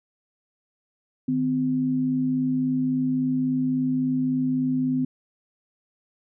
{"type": "tone pair together", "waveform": "sine", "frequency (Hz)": [153.2, 256.8], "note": ["D#3", "C4"], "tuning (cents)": [-27, -32], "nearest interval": "major sixth", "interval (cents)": 895, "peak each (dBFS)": [-30, -21], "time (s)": [1.28, 5.05], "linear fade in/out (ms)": 5, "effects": []}